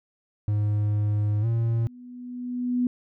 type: tone with pitch glide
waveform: triangle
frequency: 104.5 to 115.28 Hz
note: G#2 to A#2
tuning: +11 to -19 cents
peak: -19 dBFS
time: 0.48-1.87 s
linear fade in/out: 0 ms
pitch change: +170 cents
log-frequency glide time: 1.41-1.46 s
type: tone with exponential growth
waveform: sine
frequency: 246.9 Hz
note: B3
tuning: in tune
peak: -19 dBFS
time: 1.3-2.87 s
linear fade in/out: 2 ms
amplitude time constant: 340 ms
effects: none